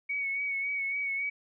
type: tone with vibrato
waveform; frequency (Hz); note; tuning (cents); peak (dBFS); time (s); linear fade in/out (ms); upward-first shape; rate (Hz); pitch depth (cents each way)
sine; 2234; C#7; +13; -29; 0.09-1.3; 10; sine; 3.6; 32
effects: none